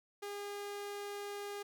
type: tone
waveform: sawtooth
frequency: 406.8 Hz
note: G#4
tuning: 36 cents flat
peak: -37 dBFS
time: 0.22-1.63 s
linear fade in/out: 10 ms
effects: none

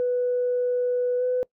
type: tone with pitch glide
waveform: sine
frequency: 493.9 to 501.4 Hz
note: B4 to B4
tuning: 0 to +26 cents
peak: -20 dBFS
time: 0-1.43 s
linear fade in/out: 0 ms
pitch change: +26 cents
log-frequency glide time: 1.18-1.23 s
effects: noise-tail reverb RT60 0.1 s tail -23 dB re dry + tanh soft clip ceiling -16 dBFS

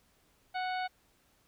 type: harmonic tone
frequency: 739 Hz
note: F#5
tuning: 2 cents flat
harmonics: 1 / 2 / 3 / 4 / 5 / 6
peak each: -33 / -40 / -43 / -49 / -49 / -49 dBFS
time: 0.54-0.88 s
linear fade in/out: 20 ms
effects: pink hiss -69 dBFS RMS until 1.47 s

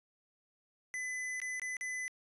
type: tone with dropouts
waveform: square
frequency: 2009 Hz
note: B6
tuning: 29 cents sharp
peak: -37 dBFS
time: 0.94-2.08 s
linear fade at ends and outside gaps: 0 ms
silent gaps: 1.401-1.417 / 1.597-1.618 / 1.768-1.81 s
effects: resampled to 24000 Hz

